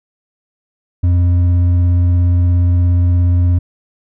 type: tone with hard clipping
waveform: sine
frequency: 88.3 Hz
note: F2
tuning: 20 cents sharp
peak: -10 dBFS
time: 1.03-3.59 s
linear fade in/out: 10 ms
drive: 4 dB
effects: none